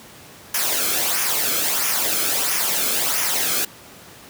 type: noise with flanger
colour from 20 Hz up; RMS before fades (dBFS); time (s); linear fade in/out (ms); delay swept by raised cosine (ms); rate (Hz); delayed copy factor
white; -21; 0.54-3.65; 5; 0.24 to 1.09; 1.5; -0.6
effects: pink hiss -43 dBFS RMS until 4.29 s + high-pass 100 Hz 12 dB/octave